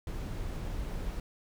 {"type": "noise", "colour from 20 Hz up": "brown", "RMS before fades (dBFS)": -36, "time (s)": [0.07, 1.2], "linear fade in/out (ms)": 2, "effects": []}